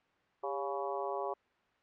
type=harmonic tone with a mistuned harmonic; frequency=140.3 Hz; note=C#3; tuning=21 cents sharp; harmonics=3 / 4 / 5 / 6 / 7 / 8; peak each=-39 / -40 / -41 / -42 / -42 / -43 dBFS; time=0.43-1.34 s; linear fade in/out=10 ms; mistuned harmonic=3; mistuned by=-84 cents; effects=white hiss -70 dBFS RMS until 1.82 s + low-pass 2000 Hz 12 dB/octave